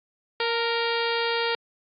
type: harmonic tone with a mistuned harmonic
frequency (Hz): 466.2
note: A#4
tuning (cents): 0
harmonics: 1 / 2 / 3 / 4 / 5 / 6 / 7 / 8 / 9 / 10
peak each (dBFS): -27 / -30 / -32 / -33 / -34 / -35 / -35 / -36 / -37 / -37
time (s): 0.4-1.55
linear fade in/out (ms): 2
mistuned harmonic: 2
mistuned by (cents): -31
effects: AAC 64 kbps